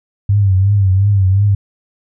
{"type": "tone with vibrato", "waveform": "sine", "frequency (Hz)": 98, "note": "G2", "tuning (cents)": 0, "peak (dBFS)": -8, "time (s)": [0.29, 1.55], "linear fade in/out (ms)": 5, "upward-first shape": "triangle", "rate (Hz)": 2.8, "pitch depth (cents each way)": 100, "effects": []}